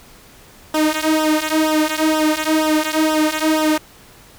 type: tone with flanger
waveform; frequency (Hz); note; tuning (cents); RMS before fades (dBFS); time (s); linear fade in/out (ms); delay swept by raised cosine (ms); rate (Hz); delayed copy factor
sawtooth; 311.1; D#4; 0; -17; 0.74-3.78; 5; 0.44 to 3.44; 2.1; -0.85
effects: pink hiss -45 dBFS RMS until 4.38 s